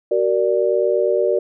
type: chord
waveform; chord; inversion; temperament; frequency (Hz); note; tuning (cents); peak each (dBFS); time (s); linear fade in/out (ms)
sine; Gb augmented; none; equal with one note detuned; 377.6 / 466.2 / 587.3; Gb4 / Bb4 / D5; +35 / 0 / 0; -19; 0.11-1.39; 5
effects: none